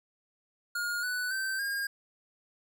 square tone with pitch steps, 1426 / 1487.4 / 1551.5 / 1618.3 Hz, F6 / F#6 / G6 / G#6, +36 / +9 / -18 / -45 cents, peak -31 dBFS, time 0.75-1.87 s, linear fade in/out 5 ms, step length 280 ms, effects none

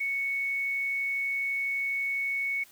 sine tone, 2217 Hz, C#7, in tune, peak -27 dBFS, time 0-2.64 s, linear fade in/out 10 ms, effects white hiss -56 dBFS RMS until 2.71 s

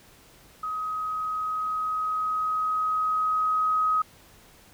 sine tone with level ramp, 1263 Hz, D#6, 26 cents sharp, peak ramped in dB -28 to -20 dBFS, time 0.63-4.02 s, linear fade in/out 5 ms, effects pink hiss -54 dBFS RMS until 4.73 s

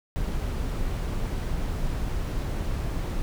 brown noise, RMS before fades -28 dBFS, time 0.16-3.22 s, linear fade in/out 0 ms, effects none

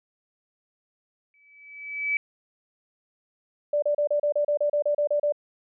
sine tone with exponential growth, 2297 Hz, D7, 39 cents flat, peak -20 dBFS, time 1.34-2.17 s, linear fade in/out 1 ms, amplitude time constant 180 ms
sine tone bursts, 587.3 Hz, D5, in tune, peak -20 dBFS, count 13, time 3.73-5.323 s, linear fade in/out 5 ms, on 93 ms, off 32 ms
effects none

